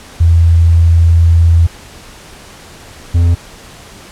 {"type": "tone pair in turn", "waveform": ["sine", "triangle"], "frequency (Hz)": [83.6, 85.55], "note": ["E2", "F2"], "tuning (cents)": [25, -35], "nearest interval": "unison", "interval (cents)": 40, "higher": "second", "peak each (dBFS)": -4, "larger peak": "neither", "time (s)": [[0.2, 1.67], [3.14, 3.35]], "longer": "first", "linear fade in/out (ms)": 10, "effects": ["pink hiss -35 dBFS RMS until 4.11 s", "low-pass 10000 Hz 12 dB/octave"]}